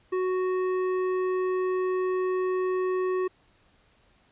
sine tone with hard clipping, 370 Hz, F#4, in tune, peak -26 dBFS, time 0.12-3.28 s, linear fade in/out 10 ms, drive 10 dB, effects pink hiss -63 dBFS RMS until 4.31 s + resampled to 8000 Hz

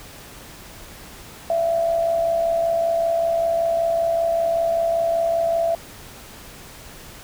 sine tone with amplitude modulation, 669 Hz, E5, 25 cents sharp, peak -15 dBFS, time 1.5-5.75 s, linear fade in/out 2 ms, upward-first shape sine, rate 65.2 Hz, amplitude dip 50%, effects pink hiss -41 dBFS RMS until 7.23 s

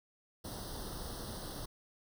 pink noise with comb filter, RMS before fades -43 dBFS, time 0.44-1.66 s, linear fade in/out 10 ms, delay 0.21 ms, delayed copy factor +1, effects none

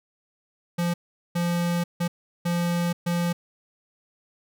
square tone bursts at uneven times, 172.9 Hz, F3, 17 cents flat, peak -23 dBFS, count 5, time 0.78-0.94 / 1.35-1.84 / 2-2.08 / 2.45-2.93 / 3.06-3.33 s, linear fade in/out 10 ms, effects none

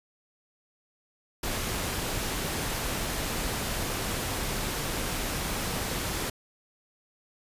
pink noise, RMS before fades -31 dBFS, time 1.43-6.3 s, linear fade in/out 5 ms, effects resampled to 32000 Hz

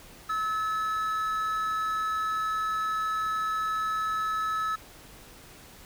triangle tone pair together, 1295 / 1728.6 Hz, E6 / A6, -31 / -31 cents, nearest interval perfect fourth, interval 500 cents, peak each -25 / -35 dBFS, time 0.29-4.76 s, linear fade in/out 10 ms, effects pink hiss -50 dBFS RMS until 5.85 s

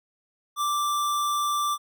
square tone, 1174.7 Hz, D6, in tune, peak -24 dBFS, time 0.56-1.78 s, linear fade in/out 50 ms, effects none

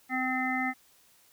harmonic tone, 257.6 Hz, C4, 27 cents flat, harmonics 1 / 3 / 5 / 7 / 8, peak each -32 / -33 / -38 / -36 / -32 dBFS, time 0.09-0.74 s, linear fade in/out 50 ms, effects white hiss -62 dBFS RMS until 1.32 s

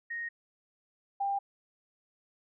sine tone pair in turn, 1864.7 / 795.4 Hz, A#6 / G5, 0 / +25 cents, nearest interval octave + minor third, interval 1475 cents, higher first, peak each -34 / -28 dBFS, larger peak second, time 0.1-0.29 / 1.2-1.39 s, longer neither, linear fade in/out 10 ms, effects none

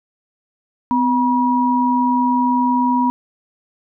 sine tone pair together, 252.9 / 963 Hz, B3 / B5, +41 / -44 cents, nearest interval octave + major seventh, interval 2315 cents, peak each -16 dBFS, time 0.91-3.1 s, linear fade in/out 0 ms, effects none

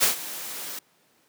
white noise with ADSR envelope, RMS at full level -18 dBFS, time 0-0.79 s, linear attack 30 ms, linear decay 120 ms, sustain -17 dB, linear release 4 ms, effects pink hiss -63 dBFS RMS until 1.28 s + high-pass 200 Hz 12 dB/octave

